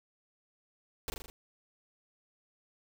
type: noise with echo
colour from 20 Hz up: pink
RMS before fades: -36 dBFS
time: 1.08-1.1 s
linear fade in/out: 0 ms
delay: 40 ms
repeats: 5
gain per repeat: -3 dB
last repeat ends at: 1.3 s
effects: none